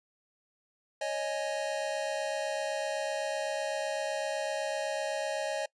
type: chord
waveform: square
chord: C# suspended second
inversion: none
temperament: equal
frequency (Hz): 554.4 / 622.3 / 830.6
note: C#5 / D#5 / G#5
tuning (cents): 0 / 0 / 0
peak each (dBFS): -36 / -35 / -39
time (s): 1.01-5.66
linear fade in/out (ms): 5
effects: noise-tail reverb RT60 0.1 s tail -23 dB re dry + resampled to 22050 Hz